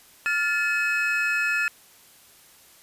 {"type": "tone cluster", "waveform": "triangle", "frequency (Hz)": [1401, 1743, 2561], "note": ["F6", "A6", "D#7"], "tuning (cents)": [5, -17, 49], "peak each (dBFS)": [-25, -24, -24], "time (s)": [0.26, 1.68], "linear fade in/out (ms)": 0, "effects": ["white hiss -53 dBFS RMS until 2.82 s", "resampled to 32000 Hz"]}